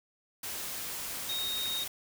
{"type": "tone in noise", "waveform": "sine", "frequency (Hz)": 3729, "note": "A#7", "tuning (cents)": 0, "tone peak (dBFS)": -32, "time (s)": [1.29, 1.84], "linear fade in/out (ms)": 5, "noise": "white", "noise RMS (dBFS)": -38, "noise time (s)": [0.43, 1.88], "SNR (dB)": 3, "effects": []}